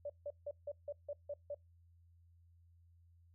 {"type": "tone bursts", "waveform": "sine", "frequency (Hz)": 579, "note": "D5", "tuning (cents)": -25, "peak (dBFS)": -39, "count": 8, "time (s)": [0.05, 1.546], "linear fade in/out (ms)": 5, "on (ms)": 47, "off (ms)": 160, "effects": ["noise-tail reverb RT60 0.2 s tail -26 dB re dry", "added 85 Hz sine -63 dBFS peak until 3.34 s"]}